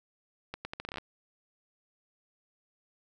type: accelerating click train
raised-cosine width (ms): 0.3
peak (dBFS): -21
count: 11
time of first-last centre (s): 0.54-0.983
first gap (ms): 110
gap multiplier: 0.77
effects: none